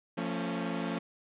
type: chord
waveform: sawtooth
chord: F augmented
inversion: none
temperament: equal with one note detuned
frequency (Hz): 174.61 / 225.1 / 277.2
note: F3 / A3 / C#4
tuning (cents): 0 / +40 / 0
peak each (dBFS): -32 / -32 / -33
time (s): 0.17-0.99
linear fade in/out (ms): 10
effects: resampled to 8000 Hz + 11-bit